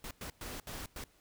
pink noise bursts at uneven times, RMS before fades -43 dBFS, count 5, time 0.04-0.11 / 0.21-0.3 / 0.41-0.6 / 0.67-0.86 / 0.96-1.04 s, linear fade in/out 2 ms, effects pink hiss -67 dBFS RMS until 1.2 s

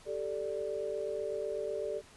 sine chord, G suspended second, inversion none, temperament equal, 392 / 440 / 587.3 Hz, G4 / A4 / D5, 0 / 0 / 0 cents, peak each -39 / -37 / -37 dBFS, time 0.05-2.02 s, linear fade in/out 50 ms, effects pink hiss -57 dBFS RMS until 2.16 s + resampled to 24000 Hz

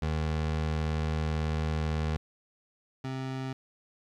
25% pulse tone pair in turn, 78.1 / 131.84 Hz, D#2 / C3, +7 / +14 cents, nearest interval major sixth, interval 907 cents, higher second, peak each -24 / -29 dBFS, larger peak first, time 0.02-2.17 / 3.04-3.53 s, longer first, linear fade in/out 5 ms, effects low-pass 5000 Hz 12 dB/octave + 11-bit

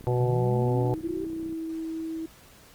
click train, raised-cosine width 3 ms, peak -30 dBFS, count 48, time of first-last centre 0.01-1.526 s, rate 31 Hz
harmonic tone, 123.47 Hz, B2, in tune, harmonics 1 / 3 / 4 / 5 / 6 / 7, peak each -24 / -28 / -30 / -38 / -36 / -35 dBFS, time 0.07-0.94 s, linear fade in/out 0 ms
sine linear sweep, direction up, 121.5 to 392 Hz, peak -31 dBFS, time 0.2-1.25 s, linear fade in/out 5 ms
sine tone with pitch glide, 325.2 to 323.1 Hz, E4 to E4, -23 to -35 cents, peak -30 dBFS, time 0.99-2.26 s, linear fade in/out 5 ms, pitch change -12 cents, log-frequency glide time 1.41-1.78 s
effects pink hiss -53 dBFS RMS until 2.74 s + Opus 24 kbps

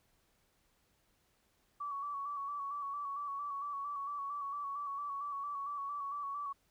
sine tone with vibrato, 1136 Hz, C#6, 42 cents sharp, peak -37 dBFS, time 1.8-6.53 s, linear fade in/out 10 ms, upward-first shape square, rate 4.4 Hz, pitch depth 34 cents each way, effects pink hiss -74 dBFS RMS until 6.7 s

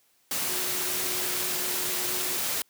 sine tone in noise, 364.8 Hz, F#4, 24 cents flat, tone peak -40 dBFS, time 0.49-2.37 s, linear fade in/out 2 ms, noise white, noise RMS -29 dBFS, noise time 0.31-2.62 s, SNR -14 dB, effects white hiss -66 dBFS RMS until 2.69 s + high-pass 100 Hz 12 dB/octave

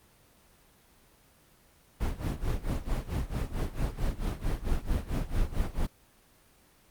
brown noise with tremolo, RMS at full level -27 dBFS, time 2-5.87 s, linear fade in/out 10 ms, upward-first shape sine, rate 4.5 Hz, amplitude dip 85%, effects pink hiss -61 dBFS RMS until 6.9 s + Opus 24 kbps

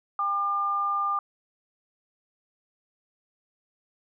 sine tone pair together, 800.9 / 1200 Hz, G5 / D6, +37 / +37 cents, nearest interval perfect fifth, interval 700 cents, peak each -33 / -24 dBFS, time 0.19-1.19 s, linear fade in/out 2 ms, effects none

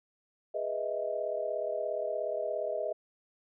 sine chord, E major seventh, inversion first, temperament equal, 415.3 / 493.9 / 622.3 / 659.3 Hz, G#4 / B4 / D#5 / E5, 0 / 0 / 0 / 0 cents, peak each -39 / -38 / -33 / -38 dBFS, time 0.54-2.93 s, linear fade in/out 10 ms, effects none

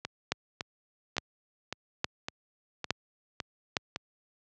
two click trains, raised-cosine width 0.2 ms, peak -16 / -9 dBFS, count 8 / 5, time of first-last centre 0.05-3.961 / 0.32-3.768 s, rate 1.79 / 1.16 Hz, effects high-pass 80 Hz 12 dB/octave + low-pass 7000 Hz 12 dB/octave

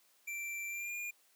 square tone with pitch glide, 2349 to 2418 Hz, D7 to D7, 0 to +50 cents, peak -39 dBFS, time 0.27-1.11 s, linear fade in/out 10 ms, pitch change +50 cents, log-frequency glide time 0.68-0.95 s, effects white hiss -69 dBFS RMS until 1.35 s + high-pass 300 Hz 12 dB/octave

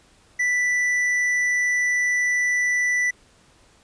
triangle tone with tanh clipping, 1975.5 Hz, B6, in tune, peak -20 dBFS, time 0.39-3.11 s, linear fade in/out 10 ms, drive 11 dB, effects pink hiss -56 dBFS RMS until 3.83 s + resampled to 22050 Hz

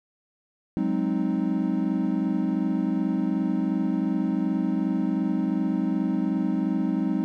triangle chord, Ab dominant seventh, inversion third, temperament equal, 185 / 207.7 / 261.6 / 311.1 Hz, Gb3 / Ab3 / C4 / Eb4, 0 / 0 / 0 / 0 cents, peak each -26 dBFS, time 0.77-7.24 s, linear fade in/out 0 ms, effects none

